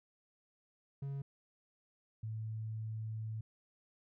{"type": "tone pair in turn", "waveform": ["triangle", "sine"], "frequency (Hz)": [138.59, 110], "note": ["C#3", "A2"], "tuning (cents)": [0, 0], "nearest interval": "major third", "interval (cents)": 400, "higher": "first", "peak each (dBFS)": [-36, -38], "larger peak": "first", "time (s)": [[1.02, 1.22], [2.23, 3.41]], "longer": "second", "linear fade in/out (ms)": 5, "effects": []}